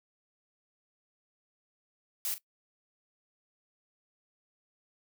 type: noise with echo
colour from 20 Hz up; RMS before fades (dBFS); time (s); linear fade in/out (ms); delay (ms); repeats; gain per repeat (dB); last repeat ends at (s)
blue; -33; 2.25-2.34; 0; 40; 1; -13; 2.38
effects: noise-tail reverb RT60 0.1 s tail -19 dB re dry